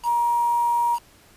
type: tone with quantisation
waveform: sine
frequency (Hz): 948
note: A#5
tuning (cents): +29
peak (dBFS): -18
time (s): 0.03-0.99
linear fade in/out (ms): 50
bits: 6
effects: pink hiss -53 dBFS RMS until 1.36 s + resampled to 32000 Hz